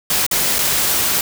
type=noise with dropouts; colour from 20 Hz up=white; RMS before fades=-17 dBFS; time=0.1-1.21 s; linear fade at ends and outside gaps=2 ms; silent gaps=0.265-0.312 / 0.585-0.589 s; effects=none